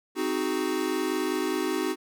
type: chord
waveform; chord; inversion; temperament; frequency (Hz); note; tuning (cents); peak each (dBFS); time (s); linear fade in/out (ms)
square; Ab dominant seventh; first; equal; 261.6 / 311.1 / 370 / 415.3; C4 / Eb4 / Gb4 / Ab4; 0 / 0 / 0 / 0; -34 / -31 / -30 / -35; 0.15-1.96; 50
effects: none